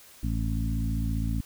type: harmonic tone with a mistuned harmonic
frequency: 55.5 Hz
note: A1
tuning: 16 cents sharp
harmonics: 1 / 2 / 3 / 4 / 5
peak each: -28 / -31 / -36 / -34 / -37 dBFS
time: 0.23-1.41 s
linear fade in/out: 5 ms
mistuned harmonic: 1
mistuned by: -26 cents
effects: white hiss -52 dBFS RMS until 1.45 s